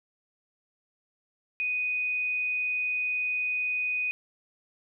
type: tone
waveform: sine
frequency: 2489 Hz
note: D#7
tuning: in tune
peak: -26 dBFS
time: 1.6-4.11 s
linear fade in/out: 0 ms
effects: none